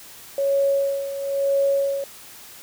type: tone with tremolo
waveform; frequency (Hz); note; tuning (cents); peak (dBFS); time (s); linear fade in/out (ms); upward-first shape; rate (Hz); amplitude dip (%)
sine; 554.4; C#5; 0; -16; 0.38-2.04; 2; sine; 1; 70
effects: white hiss -43 dBFS RMS until 2.62 s